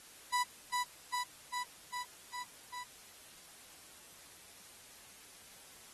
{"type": "tone with echo", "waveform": "35% pulse", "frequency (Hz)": 987.8, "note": "B5", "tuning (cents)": 0, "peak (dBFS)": -28, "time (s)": [0.32, 0.44], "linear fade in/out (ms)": 20, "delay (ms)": 400, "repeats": 6, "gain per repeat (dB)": -2, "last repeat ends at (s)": 2.84, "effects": ["white hiss -56 dBFS RMS until 5.93 s", "AAC 32 kbps"]}